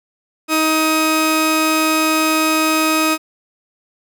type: tone pair together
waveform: sawtooth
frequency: 315.1 / 1260.4 Hz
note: D#4 / D#6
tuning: +22 / +22 cents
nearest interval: 2 octaves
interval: 2400 cents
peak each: -12 dBFS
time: 0.48-3.18 s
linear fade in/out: 50 ms
effects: none